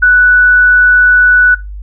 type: tone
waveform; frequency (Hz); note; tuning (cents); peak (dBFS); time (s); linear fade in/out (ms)
sine; 1482; F#6; +2; -3; 0.02-1.55; 10
effects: noise-tail reverb RT60 0.2 s tail -18 dB re dry + added 50 Hz sine -22 dBFS peak until 1.82 s